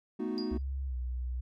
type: chord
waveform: triangle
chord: B dominant seventh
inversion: third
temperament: equal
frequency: 220 / 246.9 / 311.1 / 370 Hz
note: A3 / B3 / D#4 / F#4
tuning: 0 / 0 / 0 / 0 cents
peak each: -35 dBFS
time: 0.19-0.58 s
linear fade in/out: 10 ms
type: tone with exponential decay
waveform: sine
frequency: 4845 Hz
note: D#8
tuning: 47 cents flat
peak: -36 dBFS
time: 0.38-0.62 s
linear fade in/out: 0 ms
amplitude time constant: 51 ms
type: tone with pitch glide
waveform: sine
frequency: 67.3 to 62.07 Hz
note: C2 to B1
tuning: +49 to +9 cents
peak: -32 dBFS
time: 0.51-1.41 s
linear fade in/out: 10 ms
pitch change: -140 cents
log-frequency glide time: 0.86-0.95 s
effects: tanh soft clip ceiling -22 dBFS